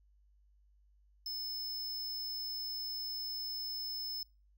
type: tone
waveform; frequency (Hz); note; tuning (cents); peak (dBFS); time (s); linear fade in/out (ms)
square; 5230; E8; -15; -38; 1.26-4.23; 2
effects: noise-tail reverb RT60 0.3 s tail -24 dB re dry + added 50 Hz sine -64 dBFS peak until 4.57 s